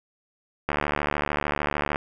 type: click train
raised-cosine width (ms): 0.5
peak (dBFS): -9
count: 94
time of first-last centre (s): 0.69-1.959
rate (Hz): 73.3
effects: none